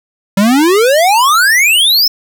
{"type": "exponential sweep", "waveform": "square", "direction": "up", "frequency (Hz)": [189.2, 5410], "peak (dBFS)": -7, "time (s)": [0.37, 2.08], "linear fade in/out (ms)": 5, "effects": []}